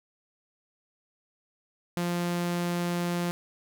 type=tone; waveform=sawtooth; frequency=174.3 Hz; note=F3; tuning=3 cents flat; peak=-23 dBFS; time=1.97-3.31 s; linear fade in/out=0 ms; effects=none